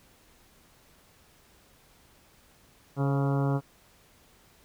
harmonic tone with a mistuned harmonic, 139.3 Hz, C#3, 9 cents sharp, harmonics 1 / 2 / 3 / 4 / 5 / 6 / 7 / 8 / 9 / 10, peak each -25 / -31 / -35 / -37 / -39 / -41 / -42 / -43 / -44 / -45 dBFS, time 2.96-3.61 s, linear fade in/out 50 ms, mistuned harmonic 4, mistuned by -37 cents, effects pink hiss -60 dBFS RMS until 4.64 s

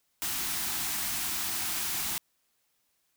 white band-stop noise, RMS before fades -32 dBFS, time 0.22-2.18 s, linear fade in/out 0 ms, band 380 to 660 Hz, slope 96 dB/octave, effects white hiss -74 dBFS RMS until 3.16 s

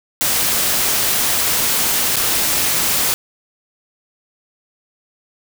white noise with dropouts, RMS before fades -17 dBFS, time 0.21-3.14 s, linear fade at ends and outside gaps 0 ms, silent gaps 2.158-2.166 s, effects none

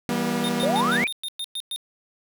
sawtooth chord, E minor, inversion none, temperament equal with one note detuned, 164.81 / 196 / 240.7 Hz, E3 / G3 / B3, 0 / 0 / -44 cents, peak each -27 / -24 / -21 dBFS, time 0.09-1.04 s, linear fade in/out 0 ms
square tone bursts, 3658 Hz, A#7, 33 cents flat, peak -28 dBFS, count 9, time 0.44-1.761 s, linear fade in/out 0 ms, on 49 ms, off 110 ms
sine exponential sweep, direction up, 512 to 2489 Hz, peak -21 dBFS, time 0.63-1.07 s, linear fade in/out 0 ms
effects none

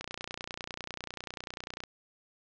click train, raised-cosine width 0.2 ms, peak -20 dBFS, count 56, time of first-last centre 0.01-1.837 s, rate 30.1 Hz, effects low-pass 6000 Hz 12 dB/octave

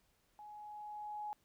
sine tone with level ramp, 839 Hz, G#5, 17 cents sharp, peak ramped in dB -50 to -39 dBFS, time 0.39-1.33 s, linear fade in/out 0 ms, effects pink hiss -75 dBFS RMS until 1.44 s

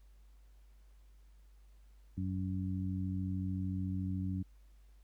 harmonic tone, 93.6 Hz, F#2, 20 cents sharp, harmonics 1 / 2 / 3, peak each -36 / -38 / -42 dBFS, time 2.17-4.43 s, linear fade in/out 10 ms, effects added 50 Hz sine -57 dBFS peak until 5.03 s + pink hiss -75 dBFS RMS until 5.03 s

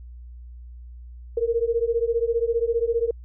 sine beating tone pair, 457.8 / 472.8 Hz, A#4 / A#4, -31 / +24 cents, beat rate 15 Hz, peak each -23 dBFS, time 1.37-3.11 s, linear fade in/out 5 ms, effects added 60 Hz sine -38 dBFS peak until 3.24 s

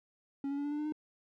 triangle tone with pitch steps, 277.2 / 281.7 / 286.3 / 291 / 295.7 / 300.5 / 305.4 Hz, C#4 / C#4 / D4 / D4 / D4 / D4 / D#4, 0 / +28 / -44 / -16 / +12 / +40 / -32 cents, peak -31 dBFS, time 0.44-0.923 s, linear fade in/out 2 ms, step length 69 ms, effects none

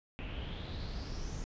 brown noise with low-pass filter sweep, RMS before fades -40 dBFS, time 0.19-1.44 s, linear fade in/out 0 ms, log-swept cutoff 2600 to 6700 Hz, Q 5.5, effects resampled to 16000 Hz

